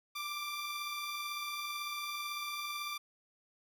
15% pulse beating tone pair, 1163 / 1181 Hz, D6 / D6, -17 / +9 cents, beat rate 18 Hz, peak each -40 / -32 dBFS, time 0.15-2.98 s, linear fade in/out 10 ms, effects none

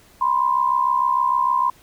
sine tone pair together, 976.4 / 1043 Hz, B5 / C6, -20 / -6 cents, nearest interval minor second, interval 114 cents, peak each -20 / -18 dBFS, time 0.21-1.7 s, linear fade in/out 5 ms, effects pink hiss -52 dBFS RMS until 1.82 s

